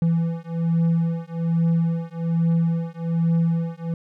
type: beating tone pair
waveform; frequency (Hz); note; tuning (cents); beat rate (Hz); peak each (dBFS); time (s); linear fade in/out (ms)
triangle; 166 / 167.2; E3 / E3; +12 / +25; 1.2; -20; 0.02-3.94; 2
effects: none